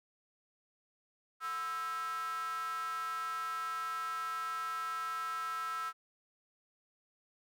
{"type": "tone with high-pass filter", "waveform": "square", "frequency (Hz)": 146.4, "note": "D3", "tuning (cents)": -5, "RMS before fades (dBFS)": -38, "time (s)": [1.4, 5.93], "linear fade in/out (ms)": 50, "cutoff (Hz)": 1300, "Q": 9, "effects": []}